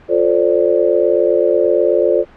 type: chord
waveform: sine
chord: D minor seventh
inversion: first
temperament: just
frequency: 352.4 / 440.5 / 528.6 / 587.3 Hz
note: F4 / A4 / C5 / D5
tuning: +16 / +2 / +18 / 0 cents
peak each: -16 dBFS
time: 0.08-2.25 s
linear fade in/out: 50 ms
effects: pink hiss -43 dBFS RMS until 2.36 s + low-pass 2000 Hz 12 dB/octave